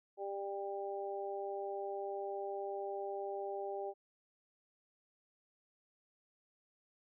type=harmonic tone; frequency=198.3 Hz; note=G3; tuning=20 cents sharp; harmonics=2 / 3 / 4; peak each=-41 / -44 / -43 dBFS; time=0.17-3.94 s; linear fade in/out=50 ms; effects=none